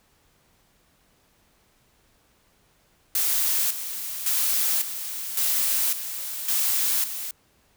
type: noise with tremolo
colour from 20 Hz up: blue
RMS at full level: -23 dBFS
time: 3.15-7.31 s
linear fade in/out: 2 ms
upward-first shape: square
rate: 0.9 Hz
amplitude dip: 65%
effects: pink hiss -63 dBFS RMS until 7.76 s